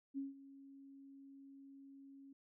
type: tone with ADSR envelope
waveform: sine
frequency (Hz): 274.5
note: C#4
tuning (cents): -17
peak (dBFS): -38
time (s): 0.14-2.33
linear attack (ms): 36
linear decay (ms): 160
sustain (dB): -17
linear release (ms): 5
effects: none